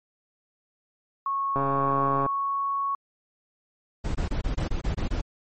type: tone with pitch glide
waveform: sine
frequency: 1100 to 1108.9 Hz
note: C#6 to C#6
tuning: -14 to 0 cents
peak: -24 dBFS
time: 1.26-2.95 s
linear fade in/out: 2 ms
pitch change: +14 cents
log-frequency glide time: 1.46-2.66 s
type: click train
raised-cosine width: 1 ms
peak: -14 dBFS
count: 98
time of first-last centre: 1.56-2.263 s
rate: 138 Hz
type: noise bursts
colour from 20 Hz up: brown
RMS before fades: -26 dBFS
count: 9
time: 4.04-5.214 s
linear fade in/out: 10 ms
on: 110 ms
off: 23 ms
effects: MP3 32 kbps